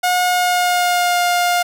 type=tone with pitch glide; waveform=sawtooth; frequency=722 to 707.1 Hz; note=F#5 to F5; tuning=-43 to +21 cents; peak=-10 dBFS; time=0.03-1.63 s; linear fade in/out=10 ms; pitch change=-36 cents; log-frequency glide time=0.24-1.21 s; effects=none